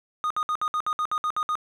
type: tone bursts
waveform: triangle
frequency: 1234 Hz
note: D#6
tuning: 15 cents flat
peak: -21 dBFS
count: 11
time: 0.24-1.554 s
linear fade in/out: 0 ms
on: 64 ms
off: 61 ms
effects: none